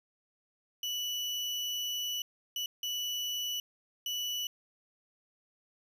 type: tone bursts at uneven times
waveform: 35% pulse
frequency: 2959 Hz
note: F#7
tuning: 1 cent flat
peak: -31 dBFS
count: 4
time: 0.83-2.22 / 2.56-2.66 / 2.83-3.6 / 4.06-4.47 s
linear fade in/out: 2 ms
effects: none